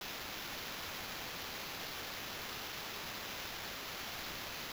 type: noise with sample-and-hold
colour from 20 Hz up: blue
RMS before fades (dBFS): -44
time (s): 0.01-4.72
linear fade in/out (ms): 2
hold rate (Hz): 8820
effects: none